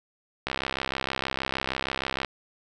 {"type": "click train", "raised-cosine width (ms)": 0.3, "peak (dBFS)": -11, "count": 119, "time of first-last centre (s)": [0.47, 2.247], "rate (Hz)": 66.4, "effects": []}